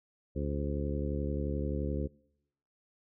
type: harmonic tone with a mistuned harmonic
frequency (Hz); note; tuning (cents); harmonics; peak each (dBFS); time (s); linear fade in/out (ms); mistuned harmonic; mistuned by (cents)
71.5; D2; -46; 1 / 2 / 3 / 4 / 5 / 6 / 7; -34 / -37 / -39 / -40 / -41 / -42 / -42; 0.35-2.08; 20; 7; +63
effects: noise-tail reverb RT60 0.9 s tail -26 dB re dry